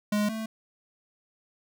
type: tone pair in turn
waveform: square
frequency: 208.6 / 221 Hz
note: G#3 / A3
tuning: +8 / +8 cents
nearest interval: minor second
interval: 100 cents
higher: second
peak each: -24 / -32 dBFS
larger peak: first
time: 0.12-0.29 / 0.29-0.46 s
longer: neither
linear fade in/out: 5 ms
effects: none